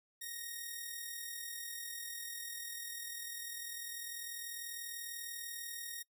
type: tone with amplitude modulation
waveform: 5% pulse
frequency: 1866 Hz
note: A#6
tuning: 1 cent sharp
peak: -30 dBFS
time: 0.21-6.03 s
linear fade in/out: 10 ms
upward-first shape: sine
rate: 40.2 Hz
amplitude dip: 40%
effects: noise-tail reverb RT60 0.1 s tail -23 dB re dry